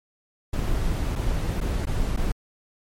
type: noise with dropouts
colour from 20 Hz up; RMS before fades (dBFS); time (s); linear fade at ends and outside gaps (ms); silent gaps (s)
brown; -24; 0.53-2.32; 5; 1.155-1.158 / 1.605-1.611 / 1.855-1.869 / 2.164-2.172
effects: MP3 64 kbps